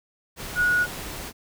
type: tone in noise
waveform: sine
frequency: 1455 Hz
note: F#6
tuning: 29 cents flat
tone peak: -18 dBFS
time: 0.55-0.87 s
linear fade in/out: 50 ms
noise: pink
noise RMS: -35 dBFS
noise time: 0.36-1.33 s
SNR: +14 dB
effects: none